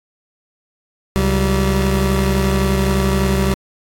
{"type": "tone pair together", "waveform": "25% pulse", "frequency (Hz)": [68, 192.33], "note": ["C#2", "G3"], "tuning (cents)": [-33, -33], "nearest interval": "octave + tritone", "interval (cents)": 1800, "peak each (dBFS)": -13, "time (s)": [1.16, 3.54], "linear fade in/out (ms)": 0, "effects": ["AAC 64 kbps"]}